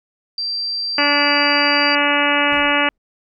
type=tone; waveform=sine; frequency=4704 Hz; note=D8; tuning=2 cents sharp; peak=-20 dBFS; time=0.38-1.95 s; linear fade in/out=2 ms
type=harmonic tone; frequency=289.1 Hz; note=D4; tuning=27 cents flat; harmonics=1 / 2 / 3 / 4 / 5 / 6 / 7 / 8 / 9 / 10; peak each=-23 / -23 / -23 / -23 / -23 / -23 / -23 / -23 / -23 / -23 dBFS; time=0.98-2.89 s; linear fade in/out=2 ms
type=noise with exponential decay; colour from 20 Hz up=brown; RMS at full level=-33 dBFS; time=2.52-2.98 s; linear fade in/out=2 ms; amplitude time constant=100 ms
effects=none